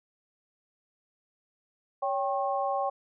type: tone cluster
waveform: sine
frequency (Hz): 560 / 786 / 1083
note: C#5 / G5 / C#6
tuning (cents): +18 / +4 / -41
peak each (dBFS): -31 / -29 / -33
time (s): 2.02-2.9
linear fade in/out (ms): 10
effects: none